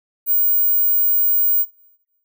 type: tone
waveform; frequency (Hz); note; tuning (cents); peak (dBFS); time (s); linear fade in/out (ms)
sine; 15390; B9; -46; -12; 0.26-1.66; 50
effects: noise-tail reverb RT60 0.9 s tail -20 dB re dry